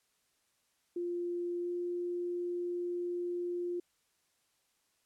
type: tone with pitch glide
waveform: sine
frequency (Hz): 349.2 to 351.4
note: F4 to F4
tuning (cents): 0 to +11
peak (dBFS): -33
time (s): 0.96-3.8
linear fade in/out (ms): 5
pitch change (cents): +11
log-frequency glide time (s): 1.61-1.69
effects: white hiss -75 dBFS RMS until 5.05 s + low-pass 11000 Hz 12 dB/octave